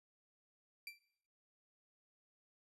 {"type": "tone with exponential decay", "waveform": "30% pulse", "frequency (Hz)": 2349, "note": "D7", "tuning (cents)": 0, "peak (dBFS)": -40, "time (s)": [0.87, 0.99], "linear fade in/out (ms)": 2, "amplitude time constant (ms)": 25, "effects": ["noise-tail reverb RT60 0.7 s tail -17 dB re dry", "resampled to 32000 Hz"]}